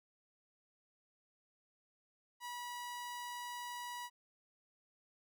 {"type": "tone", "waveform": "sawtooth", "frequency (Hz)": 971, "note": "B5", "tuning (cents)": -30, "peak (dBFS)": -39, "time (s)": [2.4, 4.1], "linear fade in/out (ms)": 50, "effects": []}